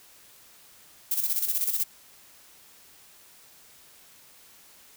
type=noise with tremolo; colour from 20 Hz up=violet; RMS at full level=-25 dBFS; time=1.11-1.84 s; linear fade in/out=5 ms; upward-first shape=square; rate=16 Hz; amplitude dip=60%; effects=white hiss -54 dBFS RMS until 4.96 s